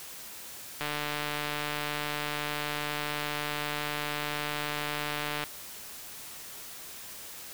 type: click train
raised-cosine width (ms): 0.3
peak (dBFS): -16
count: 686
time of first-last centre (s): 0.81-5.438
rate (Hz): 148
effects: white hiss -44 dBFS RMS until 7.53 s